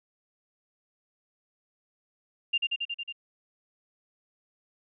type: tone with echo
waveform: sine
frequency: 2794 Hz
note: F7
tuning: in tune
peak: -22 dBFS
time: 2.53-2.58 s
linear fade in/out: 10 ms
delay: 91 ms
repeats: 6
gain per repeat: -2 dB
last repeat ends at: 3.126 s
effects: none